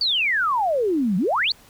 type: exponential two-way sweep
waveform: sine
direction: down then up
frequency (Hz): 4686 to 172.6 to 4686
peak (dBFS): -18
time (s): 0.01-1.52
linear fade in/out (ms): 2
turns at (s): 1.17
effects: pink hiss -51 dBFS RMS until 1.69 s